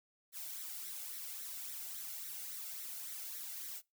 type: noise with flanger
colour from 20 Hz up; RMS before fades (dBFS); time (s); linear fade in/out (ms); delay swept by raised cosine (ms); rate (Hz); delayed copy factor
blue; -45; 0.32-3.82; 50; 0.51 to 1.45; 3.6; +0.6
effects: noise-tail reverb RT60 0.2 s tail -21 dB re dry